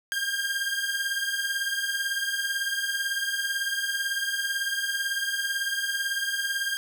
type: beating tone pair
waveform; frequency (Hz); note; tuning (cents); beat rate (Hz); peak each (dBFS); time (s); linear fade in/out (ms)
sawtooth; 1600 / 1618; G6 / G#6; +35 / -46; 18; -25 / -27; 0.12-6.77; 0
effects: none

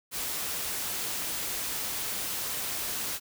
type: noise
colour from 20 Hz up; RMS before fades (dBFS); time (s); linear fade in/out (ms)
white; -33; 0.11-3.2; 50
effects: none

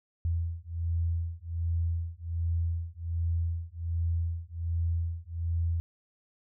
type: beating tone pair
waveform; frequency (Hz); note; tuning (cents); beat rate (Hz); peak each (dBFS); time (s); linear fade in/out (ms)
sine; 83.3 / 84.6; E2 / E2; +19 / +45; 1.3; -31; 0.25-5.8; 0
effects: none

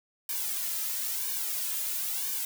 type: noise with flanger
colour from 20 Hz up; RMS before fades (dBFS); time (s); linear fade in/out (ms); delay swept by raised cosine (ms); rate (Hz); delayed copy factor
blue; -32; 0.29-2.45; 2; 1.5 to 2.7; 1; -1
effects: none

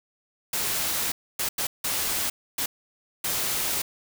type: noise bursts at uneven times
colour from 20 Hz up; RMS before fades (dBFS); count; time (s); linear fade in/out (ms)
white; -27; 6; 0.53-1.12 / 1.39-1.49 / 1.58-1.67 / 1.84-2.3 / 2.58-2.66 / 3.24-3.82; 5
effects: none

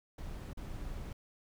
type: noise with dropouts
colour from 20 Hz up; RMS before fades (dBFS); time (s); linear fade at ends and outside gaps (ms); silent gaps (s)
brown; -42; 0.18-1.13; 5; 0.533-0.572
effects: none

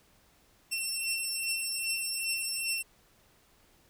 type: beating tone pair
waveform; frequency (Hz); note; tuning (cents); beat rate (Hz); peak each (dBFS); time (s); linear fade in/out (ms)
15% pulse; 2703 / 2705.5; E7 / E7; +43 / +44; 2.5; -29 / -25; 0.71-2.83; 20
effects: pink hiss -64 dBFS RMS until 3.89 s

